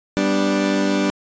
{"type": "chord", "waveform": "30% pulse", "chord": "G major", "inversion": "none", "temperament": "equal", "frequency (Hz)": [196, 246.9, 293.7], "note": ["G3", "B3", "D4"], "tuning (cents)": [0, 0, 0], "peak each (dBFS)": [-18, -23, -17], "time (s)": [0.17, 1.1], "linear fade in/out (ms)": 0, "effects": ["resampled to 16000 Hz"]}